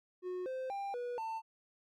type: tone with pitch steps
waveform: triangle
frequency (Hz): 364.2 / 519 / 795 / 486.6 / 894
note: F#4 / C5 / G5 / B4 / A5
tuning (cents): -27 / -14 / +24 / -26 / +27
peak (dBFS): -35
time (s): 0.22-1.42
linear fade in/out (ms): 50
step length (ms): 240
effects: none